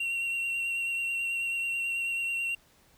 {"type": "tone with vibrato", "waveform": "triangle", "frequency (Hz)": 2743, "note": "F7", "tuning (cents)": -32, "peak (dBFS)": -27, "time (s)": [0, 2.55], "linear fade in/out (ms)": 5, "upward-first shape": "sine", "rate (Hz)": 9.2, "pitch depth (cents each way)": 18, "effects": ["pink hiss -62 dBFS RMS until 2.97 s"]}